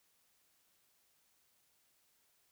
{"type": "silence", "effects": ["white hiss -74 dBFS RMS until 2.51 s"]}